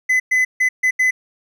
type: tone bursts at uneven times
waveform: triangle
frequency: 2018 Hz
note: B6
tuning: 37 cents sharp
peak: -11 dBFS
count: 5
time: 0.09-0.2 / 0.31-0.45 / 0.6-0.69 / 0.83-0.91 / 0.99-1.11 s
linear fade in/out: 10 ms
effects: none